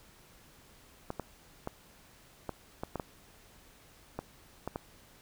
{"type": "clicks", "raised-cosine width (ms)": 1, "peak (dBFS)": -21, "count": 10, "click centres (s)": [1.104, 1.197, 1.674, 2.493, 2.835, 2.957, 2.998, 4.19, 4.676, 4.759], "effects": ["pink hiss -59 dBFS RMS until 5.21 s"]}